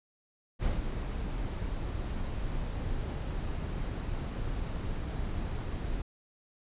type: noise with ADSR envelope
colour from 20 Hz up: brown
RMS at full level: -28 dBFS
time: 0.59-6.02 s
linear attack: 52 ms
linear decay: 170 ms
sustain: -6 dB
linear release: 6 ms
effects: resampled to 8000 Hz